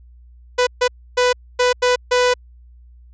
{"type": "tone bursts at uneven times", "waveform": "sawtooth", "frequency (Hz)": 496, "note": "B4", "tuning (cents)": 7, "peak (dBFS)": -9, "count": 6, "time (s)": [[0.58, 0.67], [0.81, 0.88], [1.17, 1.33], [1.59, 1.73], [1.82, 1.96], [2.11, 2.34]], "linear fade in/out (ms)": 10, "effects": ["added 60 Hz sine -42 dBFS peak until 3.13 s", "resampled to 16000 Hz"]}